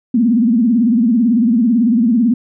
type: tone with vibrato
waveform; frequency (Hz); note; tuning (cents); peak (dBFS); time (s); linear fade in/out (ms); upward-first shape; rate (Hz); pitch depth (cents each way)
sine; 233.1; A#3; 0; -9; 0.14-2.34; 5; sine; 18; 160
effects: none